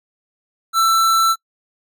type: tone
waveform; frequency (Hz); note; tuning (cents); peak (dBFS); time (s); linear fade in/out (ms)
square; 1334; E6; +20; -13; 0.73-1.36; 50
effects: noise-tail reverb RT60 0.1 s tail -25 dB re dry